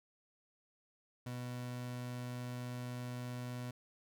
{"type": "tone", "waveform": "30% pulse", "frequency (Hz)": 123.47, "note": "B2", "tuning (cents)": 0, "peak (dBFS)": -38, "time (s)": [1.26, 3.71], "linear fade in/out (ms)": 5, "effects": []}